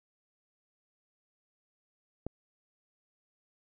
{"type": "click", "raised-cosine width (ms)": 2, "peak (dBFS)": -22, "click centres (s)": 2.266, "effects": []}